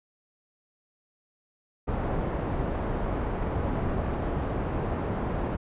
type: low-pass noise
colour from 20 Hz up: pink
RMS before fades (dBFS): -29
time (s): 1.87-5.57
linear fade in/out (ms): 20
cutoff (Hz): 950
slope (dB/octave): 12
effects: resampled to 8000 Hz